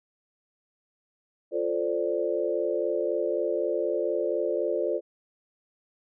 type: chord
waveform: sine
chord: D minor seventh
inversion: first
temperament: equal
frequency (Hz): 349.2 / 440 / 523.3 / 587.3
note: F4 / A4 / C5 / D5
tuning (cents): 0 / 0 / 0 / 0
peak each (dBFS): -30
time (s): 1.51-5.01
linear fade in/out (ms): 50
effects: none